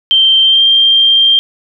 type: tone with pitch glide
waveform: sine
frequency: 3136 to 3178 Hz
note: G7 to G7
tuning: 0 to +23 cents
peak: -5 dBFS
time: 0.11-1.39 s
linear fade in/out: 0 ms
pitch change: +23 cents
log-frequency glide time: 0.43-0.62 s
effects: none